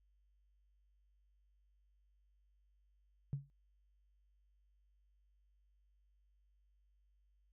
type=tone with exponential decay; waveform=sine; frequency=139.5 Hz; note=C#3; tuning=11 cents sharp; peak=-32 dBFS; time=3.33-3.5 s; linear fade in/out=0 ms; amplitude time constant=36 ms; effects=tanh soft clip ceiling -28 dBFS + added 50 Hz sine -70 dBFS peak until 7.52 s